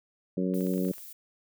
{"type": "harmonic tone", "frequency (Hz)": 92.5, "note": "F#2", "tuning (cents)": 0, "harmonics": [2, 3, 4, 5, 6], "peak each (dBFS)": [-28, -32, -34, -36, -38], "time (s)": [0.37, 0.92], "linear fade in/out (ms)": 5}
{"type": "clicks", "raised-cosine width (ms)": 0.3, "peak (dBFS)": -36, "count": 9, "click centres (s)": [0.539, 0.608, 0.668, 0.738, 0.78, 0.85, 0.885, 0.936, 0.982]}
{"type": "noise", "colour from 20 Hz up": "violet", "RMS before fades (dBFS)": -45, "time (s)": [0.54, 1.13], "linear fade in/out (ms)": 5}
{"effects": []}